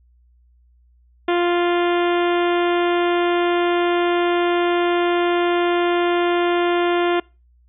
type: harmonic tone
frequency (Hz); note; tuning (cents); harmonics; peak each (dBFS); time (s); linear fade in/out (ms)
349.2; F4; 0; 1 / 2 / 3 / 4 / 5 / 6 / 7 / 8 / 9 / 10; -17 / -23 / -27 / -29 / -31 / -33 / -34 / -35 / -36 / -37; 1.28-7.2; 5
effects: noise-tail reverb RT60 0.3 s tail -25 dB re dry + added 60 Hz sine -52 dBFS peak until 7.68 s